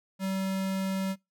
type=tone; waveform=square; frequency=191.6 Hz; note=G3; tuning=39 cents flat; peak=-29 dBFS; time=0.19-1.16 s; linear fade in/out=50 ms; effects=noise-tail reverb RT60 0.2 s tail -23 dB re dry